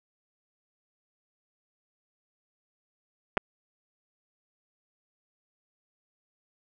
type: clicks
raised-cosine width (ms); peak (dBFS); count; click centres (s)
0.5; -9; 2; 3.371 / 3.376
effects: none